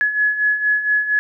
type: beating tone pair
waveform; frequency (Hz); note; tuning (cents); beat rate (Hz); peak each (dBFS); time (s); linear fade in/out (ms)
sine; 1693 / 1697.3; G#6 / G#6; +33 / +37; 4.3; -22 / -16; 0.01-1.19; 0
effects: none